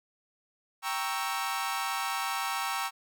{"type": "chord", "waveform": "sawtooth", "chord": "G diminished seventh", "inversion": "none", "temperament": "equal", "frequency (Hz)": [784, 932.3, 1108.7, 1318.5], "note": ["G5", "Bb5", "Db6", "Fb6"], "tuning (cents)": [0, 0, 0, 0], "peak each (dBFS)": -32, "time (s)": [0.82, 2.91], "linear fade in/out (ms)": 50, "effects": []}